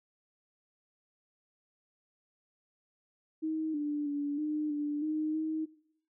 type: tone with pitch steps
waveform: sine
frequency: 315.5 / 294.5 / 288.2 / 303.1 / 294 / 308.9 / 314.8 Hz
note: D#4 / D4 / D4 / D#4 / D4 / D#4 / D#4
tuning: +24 / +5 / -33 / -45 / +2 / -12 / +20 cents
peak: -30 dBFS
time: 3.42-5.66 s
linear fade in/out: 20 ms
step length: 320 ms
effects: noise-tail reverb RT60 0.7 s tail -19 dB re dry